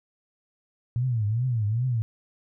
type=tone with vibrato; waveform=sine; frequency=115.4 Hz; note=A#2; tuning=17 cents flat; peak=-22 dBFS; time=0.96-2.02 s; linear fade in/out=0 ms; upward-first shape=triangle; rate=2.5 Hz; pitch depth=230 cents each way; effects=none